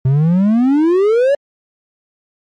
triangle exponential sweep, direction up, 127.1 to 582 Hz, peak -7 dBFS, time 0.05-1.35 s, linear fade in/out 5 ms, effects MP3 48 kbps

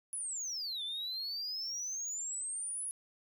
sine exponential two-way sweep, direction down then up, 10548 to 3472 to 10548 Hz, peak -34 dBFS, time 0.13-2.91 s, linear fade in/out 0 ms, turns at 0.83 s, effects tanh soft clip ceiling -35 dBFS

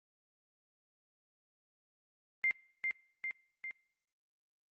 sine tone with echo, 2100 Hz, C7, 6 cents sharp, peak -28 dBFS, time 2.44-2.51 s, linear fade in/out 0 ms, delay 400 ms, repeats 3, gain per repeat -4 dB, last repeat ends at 3.71 s, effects noise-tail reverb RT60 0.8 s tail -26 dB re dry + Opus 24 kbps

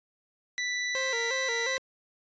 sawtooth tone, 1975.5 Hz, B6, in tune, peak -25 dBFS, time 0.58-1.77 s, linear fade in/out 0 ms
sawtooth tone with vibrato, 494 Hz, B4, in tune, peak -28 dBFS, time 0.95-1.78 s, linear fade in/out 0 ms, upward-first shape square, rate 2.8 Hz, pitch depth 110 cents each way
effects resampled to 16000 Hz

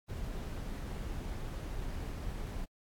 brown noise, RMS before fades -39 dBFS, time 0.08-2.66 s, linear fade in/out 20 ms, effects AAC 64 kbps

